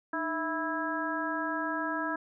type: harmonic tone with a mistuned harmonic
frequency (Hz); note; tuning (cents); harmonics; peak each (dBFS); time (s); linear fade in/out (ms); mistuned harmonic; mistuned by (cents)
327.9; E4; -9; 1 / 2 / 3 / 4 / 5; -35 / -38 / -36 / -37 / -35; 0.13-2.16; 5; 1; -110
effects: none